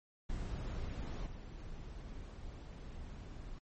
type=noise with level steps; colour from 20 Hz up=brown; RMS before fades=-40 / -47 dBFS; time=0.29-3.59 s; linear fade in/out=10 ms; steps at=1.26 s; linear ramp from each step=10 ms; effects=MP3 32 kbps

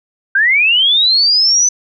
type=linear sweep; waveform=sine; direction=up; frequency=1534 to 6090 Hz; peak=-8 dBFS; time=0.35-1.69 s; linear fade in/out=5 ms; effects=none

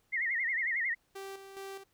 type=tone with vibrato; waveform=sine; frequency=1980 Hz; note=B6; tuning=4 cents sharp; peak=-29 dBFS; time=0.12-0.95 s; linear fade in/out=20 ms; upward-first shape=sine; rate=11 Hz; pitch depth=150 cents each way
type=tone with tremolo; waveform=sawtooth; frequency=390.1 Hz; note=G4; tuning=8 cents flat; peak=-37 dBFS; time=1.15-1.84 s; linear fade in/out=10 ms; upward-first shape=square; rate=2.4 Hz; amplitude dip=55%
effects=pink hiss -73 dBFS RMS until 1.93 s

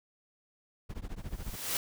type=noise with tremolo; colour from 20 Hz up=brown; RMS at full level=-35 dBFS; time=0.89-1.56 s; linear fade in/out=10 ms; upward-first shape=triangle; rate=14 Hz; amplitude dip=100%
type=noise with exponential growth; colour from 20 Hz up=white; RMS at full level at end=-30 dBFS; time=1.17-1.77 s; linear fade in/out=1 ms; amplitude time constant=130 ms
effects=none

